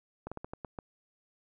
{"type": "slowing click train", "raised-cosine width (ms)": 1, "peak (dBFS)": -25, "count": 7, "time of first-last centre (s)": [0.27, 0.788], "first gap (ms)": 46, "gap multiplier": 1.25, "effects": []}